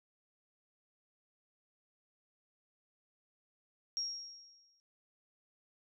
sine tone with exponential decay, 5588 Hz, F8, in tune, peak -32 dBFS, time 3.97-4.8 s, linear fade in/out 0 ms, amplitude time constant 180 ms, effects none

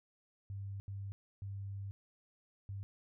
sine tone bursts at uneven times, 98.9 Hz, G2, 16 cents sharp, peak -40 dBFS, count 4, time 0.5-0.8 / 0.88-1.12 / 1.42-1.91 / 2.69-2.83 s, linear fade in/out 0 ms, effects none

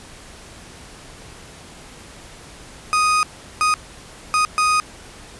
35% pulse tone bursts at uneven times, 1244.5 Hz, D#6, in tune, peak -13 dBFS, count 4, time 2.93-3.23 / 3.61-3.74 / 4.34-4.45 / 4.58-4.8 s, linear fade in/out 0 ms, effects pink hiss -41 dBFS RMS until 5.39 s + resampled to 24000 Hz

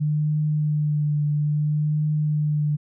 sine tone with vibrato, 150 Hz, D3, 37 cents sharp, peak -19 dBFS, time 0-2.77 s, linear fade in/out 20 ms, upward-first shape triangle, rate 0.6 Hz, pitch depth 26 cents each way, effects none

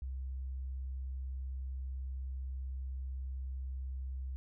sine tone, 65.41 Hz, C2, in tune, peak -37 dBFS, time 0.02-4.36 s, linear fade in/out 0 ms, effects none

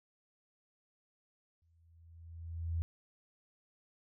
sine tone with exponential growth, 83.2 Hz, E2, 17 cents sharp, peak -30 dBFS, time 1.62-2.82 s, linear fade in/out 0 ms, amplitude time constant 260 ms, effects none

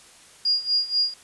sine tone with tremolo, 4842 Hz, D#8, 48 cents flat, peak -17 dBFS, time 0.45-1.14 s, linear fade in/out 5 ms, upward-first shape sine, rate 4.1 Hz, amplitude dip 85%, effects white hiss -50 dBFS RMS until 1.23 s + resampled to 24000 Hz

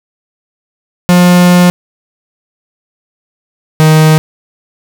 45% pulse tone pair in turn, 177.7 / 156.38 Hz, F3 / D#3, +30 / +9 cents, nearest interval major second, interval 221 cents, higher first, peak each -3 dBFS, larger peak neither, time 1.09-1.7 / 3.8-4.18 s, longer first, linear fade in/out 0 ms, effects none

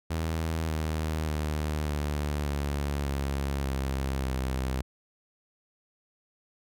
sawtooth tone with pitch steps, 80.8 / 78.36 / 76 / 73.71 / 71.49 / 69.33 / 67.24 / 65.21 Hz, E2 / D#2 / D#2 / D2 / D2 / C#2 / C2 / C2, -34 / +13 / -40 / +7 / -46 / +1 / +48 / -5 cents, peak -24 dBFS, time 0.1-4.82 s, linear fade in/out 10 ms, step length 590 ms, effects none

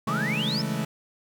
sine exponential sweep, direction up, 1063 to 5440 Hz, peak -27 dBFS, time 0.07-0.62 s, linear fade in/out 10 ms
40% pulse chord, A major seventh, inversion first, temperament equal, 138.59 / 164.81 / 207.7 / 220 Hz, C#3 / E3 / G#3 / A3, 0 / 0 / 0 / 0 cents, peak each -31 dBFS, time 0.07-0.85 s, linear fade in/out 5 ms
effects none

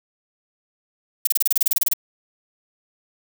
violet noise bursts, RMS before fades -17 dBFS, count 14, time 1.25-1.935 s, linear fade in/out 5 ms, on 22 ms, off 29 ms, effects none

